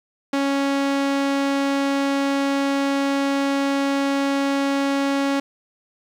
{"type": "tone with low-pass filter", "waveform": "sawtooth", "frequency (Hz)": 277.2, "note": "C#4", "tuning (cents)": 0, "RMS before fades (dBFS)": -21, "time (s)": [0.33, 5.4], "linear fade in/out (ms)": 5, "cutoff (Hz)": 7000, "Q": 0.51, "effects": ["9-bit"]}